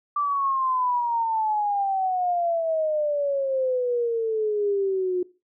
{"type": "exponential sweep", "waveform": "sine", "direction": "down", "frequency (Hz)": [1174.7, 357.1], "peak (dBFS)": -21, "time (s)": [0.16, 5.23], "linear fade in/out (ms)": 5, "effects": ["noise-tail reverb RT60 0.3 s tail -19 dB re dry"]}